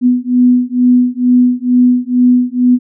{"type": "beating tone pair", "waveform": "sine", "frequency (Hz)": [246.9, 249.1], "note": ["B3", "B3"], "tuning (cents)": [0, 15], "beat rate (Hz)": 2.2, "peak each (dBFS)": -10, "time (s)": [0.01, 2.79], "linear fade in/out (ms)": 50, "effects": []}